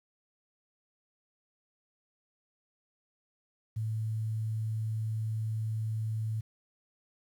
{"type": "tone with quantisation", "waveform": "sine", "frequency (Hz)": 110, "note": "A2", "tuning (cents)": 0, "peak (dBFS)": -30, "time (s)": [3.76, 6.41], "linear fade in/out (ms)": 10, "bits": 10, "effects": []}